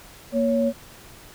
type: tone pair together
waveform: sine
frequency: 234.2 / 557 Hz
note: A#3 / C#5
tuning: +8 / +8 cents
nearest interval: octave + minor third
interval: 1500 cents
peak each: -21 dBFS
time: 0.32-0.73 s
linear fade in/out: 50 ms
effects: pink hiss -46 dBFS RMS until 1.34 s